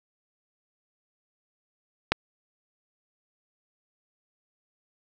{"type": "click", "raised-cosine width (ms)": 0.3, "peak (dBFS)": -4, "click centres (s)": 2.12, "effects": []}